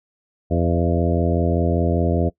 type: harmonic tone with a mistuned harmonic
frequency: 85.1 Hz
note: F2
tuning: 44 cents flat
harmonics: 1 / 2 / 3 / 4 / 5 / 6 / 7 / 8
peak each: -20 / -23 / -25 / -26 / -27 / -28 / -28 / -29 dBFS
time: 0.5-2.3 s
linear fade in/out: 20 ms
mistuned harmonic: 7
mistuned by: +27 cents
effects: noise-tail reverb RT60 0.1 s tail -22 dB re dry